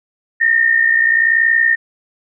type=tone pair together; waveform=sine; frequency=1819 / 1879.9 Hz; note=A#6 / A#6; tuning=-43 / +14 cents; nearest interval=minor second; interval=57 cents; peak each=-11 / -16 dBFS; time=0.4-1.76 s; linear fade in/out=20 ms; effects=none